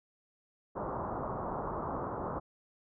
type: low-pass noise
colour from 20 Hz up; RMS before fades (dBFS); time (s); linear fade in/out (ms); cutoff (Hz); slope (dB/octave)
white; -37; 0.75-2.4; 20; 1200; 48
effects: none